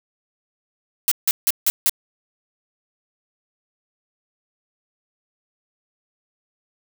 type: noise bursts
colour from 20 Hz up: blue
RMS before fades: -17 dBFS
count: 5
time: 1.08-1.895 s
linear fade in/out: 0 ms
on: 35 ms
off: 160 ms
effects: none